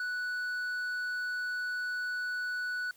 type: tone with tanh clipping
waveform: sine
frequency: 1480 Hz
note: F#6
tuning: in tune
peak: -33 dBFS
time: 0-2.91 s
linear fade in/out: 2 ms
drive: 6 dB
effects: white hiss -62 dBFS RMS until 2.96 s